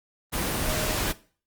sine tone in noise, 619 Hz, D#5, 9 cents flat, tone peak -34 dBFS, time 0.62-0.98 s, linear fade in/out 20 ms, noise pink, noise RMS -27 dBFS, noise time 0.32-1.13 s, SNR -10 dB, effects noise-tail reverb RT60 0.4 s tail -18 dB re dry + Opus 24 kbps

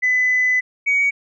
sine tone pair in turn, 2006 / 2252 Hz, B6 / C#7, +26 / +27 cents, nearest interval major second, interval 201 cents, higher second, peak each -13 dBFS, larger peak neither, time 0.02-0.61 / 0.86-1.11 s, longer first, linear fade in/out 20 ms, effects tanh soft clip ceiling -10 dBFS

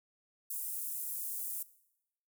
pink high-pass noise, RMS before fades -39 dBFS, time 0.5-1.63 s, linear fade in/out 5 ms, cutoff 9800 Hz, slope 24 dB/octave, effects noise-tail reverb RT60 0.8 s tail -18 dB re dry

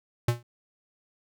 square tone with exponential decay, 119.4 Hz, A#2, 42 cents sharp, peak -19 dBFS, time 0.28-0.43 s, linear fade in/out 5 ms, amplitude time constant 31 ms, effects none

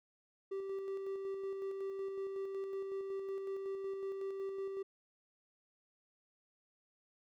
triangle tone with tremolo, 389.4 Hz, G4, 12 cents flat, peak -35 dBFS, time 0.51-4.83 s, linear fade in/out 10 ms, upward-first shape square, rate 5.4 Hz, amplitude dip 30%, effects none

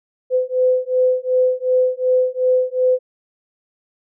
sine beating tone pair, 507 / 509.7 Hz, B4 / C5, +45 / -45 cents, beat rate 2.7 Hz, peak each -17 dBFS, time 0.3-2.99 s, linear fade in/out 50 ms, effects none

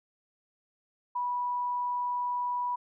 sine tone, 980 Hz, B5, 14 cents flat, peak -28 dBFS, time 1.15-2.76 s, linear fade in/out 10 ms, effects none

